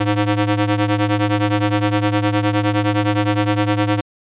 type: ring-modulated tone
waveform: sawtooth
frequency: 207.7 Hz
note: G#3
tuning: in tune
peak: -8 dBFS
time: 0-4.01 s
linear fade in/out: 10 ms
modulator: 99 Hz
effects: resampled to 8000 Hz